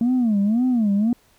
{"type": "tone with vibrato", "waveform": "sine", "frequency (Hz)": 225.6, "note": "A3", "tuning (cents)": 44, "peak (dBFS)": -14, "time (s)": [0.01, 1.13], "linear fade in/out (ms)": 2, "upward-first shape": "sine", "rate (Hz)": 1.9, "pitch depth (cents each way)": 220, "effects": ["tanh soft clip ceiling -14 dBFS", "pink hiss -58 dBFS RMS until 1.38 s"]}